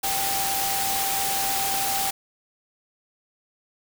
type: tone in noise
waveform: sine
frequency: 784 Hz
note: G5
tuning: in tune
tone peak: -28 dBFS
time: 0.03-2.11 s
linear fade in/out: 10 ms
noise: white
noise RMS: -26 dBFS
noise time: 0.03-2.11 s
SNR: -5 dB
effects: none